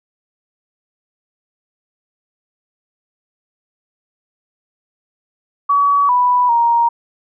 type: tone with pitch steps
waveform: sine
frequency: 1135 / 987 / 937 Hz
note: C#6 / B5 / A#5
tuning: +41 / -1 / +9 cents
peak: -10 dBFS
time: 5.69-6.89 s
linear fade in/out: 10 ms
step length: 400 ms
effects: none